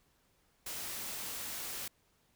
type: noise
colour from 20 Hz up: white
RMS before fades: -41 dBFS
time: 0.66-1.88 s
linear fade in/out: 5 ms
effects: pink hiss -72 dBFS RMS until 2.35 s